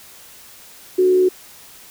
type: tone with frequency modulation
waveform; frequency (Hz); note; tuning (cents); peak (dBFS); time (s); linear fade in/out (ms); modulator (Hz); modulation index
sine; 368.6; F#4; -7; -11; 0.98-1.29; 10; 72.4; 0.25
effects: white hiss -43 dBFS RMS until 1.9 s